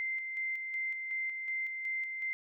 sine tone with tremolo, 2084 Hz, C7, 7 cents flat, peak -32 dBFS, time 0-2.33 s, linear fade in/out 0 ms, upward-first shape square, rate 2.7 Hz, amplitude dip 40%, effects none

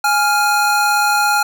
square tone pair together, 830.6 / 1396.9 Hz, G#5 / F6, 0 / 0 cents, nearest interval major sixth, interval 900 cents, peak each -16 dBFS, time 0.04-1.43 s, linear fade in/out 5 ms, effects none

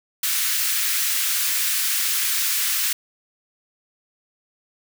white high-pass noise, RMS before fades -22 dBFS, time 0.23-2.93 s, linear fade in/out 5 ms, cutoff 1400 Hz, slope 24 dB/octave, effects none

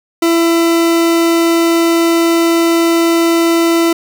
40% pulse tone, 334.5 Hz, E4, 25 cents sharp, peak -8 dBFS, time 0.22-3.93 s, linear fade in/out 5 ms, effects none

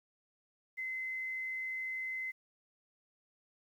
sine tone with quantisation, 2053 Hz, C7, 33 cents flat, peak -36 dBFS, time 0.77-2.32 s, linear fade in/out 20 ms, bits 11, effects none

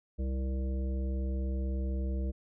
harmonic tone with a mistuned harmonic, 65.41 Hz, C2, in tune, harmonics 1 / 3 / 5 / 7 / 9, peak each -30 / -40 / -44 / -47 / -49 dBFS, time 0.18-2.32 s, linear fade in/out 20 ms, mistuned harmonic 7, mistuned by +28 cents, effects none

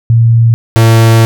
sine / 45% pulse tone pair in turn, 115.5 / 113.52 Hz, A#2 / A#2, -16 / -45 cents, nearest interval unison, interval 29 cents, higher first, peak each -3 dBFS, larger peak neither, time 0.1-0.54 / 0.76-1.25 s, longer second, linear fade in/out 0 ms, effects none

